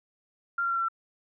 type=tone with pitch steps; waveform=sine; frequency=1388 / 1377.6 / 1367.3 / 1357.1 / 1346.9 Hz; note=F6 / F6 / F6 / E6 / E6; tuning=-11 / -24 / -37 / +50 / +37 cents; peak=-25 dBFS; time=0.58-0.885 s; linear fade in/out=5 ms; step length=61 ms; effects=none